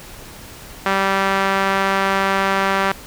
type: tone with band-pass filter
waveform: sawtooth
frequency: 194.4 Hz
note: G3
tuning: 14 cents flat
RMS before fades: -18 dBFS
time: 0.86-2.92 s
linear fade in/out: 0 ms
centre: 1400 Hz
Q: 1.1
effects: pink hiss -38 dBFS RMS until 3.06 s